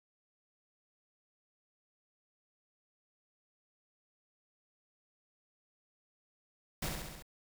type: noise with echo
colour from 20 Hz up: pink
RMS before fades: -36 dBFS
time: 6.82-6.89 s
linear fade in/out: 5 ms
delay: 67 ms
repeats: 5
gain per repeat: -3 dB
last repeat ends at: 7.225 s
effects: none